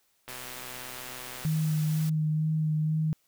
click train, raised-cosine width 0.3 ms, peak -26 dBFS, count 149, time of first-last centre 0.28-1.455 s, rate 126 Hz
white noise, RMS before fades -43 dBFS, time 0.28-2.1 s, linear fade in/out 10 ms
sine tone with vibrato, 155.56 Hz, D#3, in tune, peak -24 dBFS, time 1.45-3.13 s, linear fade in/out 0 ms, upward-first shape sine, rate 2.1 Hz, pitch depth 17 cents each way
effects white hiss -70 dBFS RMS until 3.27 s

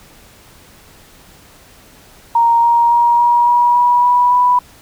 sine tone with pitch steps, 932.3 / 939.9 / 947.5 / 955.2 / 963 / 970.8 / 978.7 / 986.6 Hz, A#5 / A#5 / A#5 / A#5 / B5 / B5 / B5 / B5, 0 / +14 / +28 / +42 / -44 / -30 / -16 / -2 cents, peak -8 dBFS, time 2.35-4.59 s, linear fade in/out 5 ms, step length 280 ms, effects pink hiss -44 dBFS RMS until 4.81 s

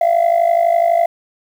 sine tone with amplitude modulation, 680 Hz, F5, 46 cents flat, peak -5 dBFS, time 0.01-1.06 s, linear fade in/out 5 ms, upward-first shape sine, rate 52 Hz, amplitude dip 85%, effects tanh soft clip ceiling -7 dBFS + 7-bit

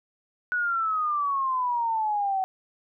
sine exponential sweep, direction down, 1480 to 751 Hz, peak -23 dBFS, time 0.52-2.44 s, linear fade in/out 0 ms, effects none

